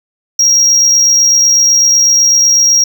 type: tone with amplitude modulation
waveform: triangle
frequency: 5630 Hz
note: F8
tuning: 13 cents sharp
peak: -3 dBFS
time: 0.39-2.84 s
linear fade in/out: 5 ms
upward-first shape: sine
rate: 68 Hz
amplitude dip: 30%
effects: none